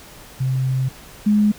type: tone pair in turn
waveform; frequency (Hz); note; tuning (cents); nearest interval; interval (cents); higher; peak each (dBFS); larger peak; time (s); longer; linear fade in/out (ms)
sine; 130.81 / 209.3; C3 / G#3; 0 / +14; minor sixth; 814; second; -17 / -12; second; 0.4-0.89 / 1.26-1.52; first; 10
effects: pink hiss -42 dBFS RMS until 1.58 s